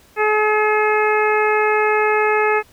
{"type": "harmonic tone", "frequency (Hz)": 426.3, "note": "G#4", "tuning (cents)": 45, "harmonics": [1, 2, 3, 4, 5, 6], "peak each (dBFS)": [-17, -20, -22, -23, -24, -25], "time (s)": [0.16, 2.63], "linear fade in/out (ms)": 50, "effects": ["pink hiss -51 dBFS RMS until 2.72 s"]}